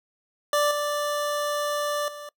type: tone with level steps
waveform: 25% pulse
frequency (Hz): 587.3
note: D5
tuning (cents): 0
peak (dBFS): -16 / -21 / -33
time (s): 0.53-2.29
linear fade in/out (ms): 2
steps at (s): 0.71 / 2.08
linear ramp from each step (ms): 2
effects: noise-tail reverb RT60 0.1 s tail -23 dB re dry